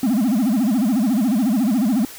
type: tone with vibrato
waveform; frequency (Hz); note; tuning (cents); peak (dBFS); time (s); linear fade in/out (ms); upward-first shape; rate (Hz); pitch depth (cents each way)
triangle; 233.6; A#3; +4; -13; 0.03-2.05; 2; sine; 14; 270
effects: white hiss -38 dBFS RMS until 2.18 s